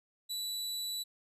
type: tone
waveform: sawtooth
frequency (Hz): 3951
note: B7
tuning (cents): 0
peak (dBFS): -32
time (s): 0.29-1.04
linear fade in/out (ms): 20
effects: resampled to 32000 Hz